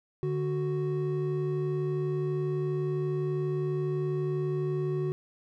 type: tone pair together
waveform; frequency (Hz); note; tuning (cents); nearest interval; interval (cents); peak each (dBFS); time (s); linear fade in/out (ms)
triangle; 147.54 / 370.5; D3 / F#4; +8 / +2; octave + major third; 1594; -28; 0.23-5.12; 0
effects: none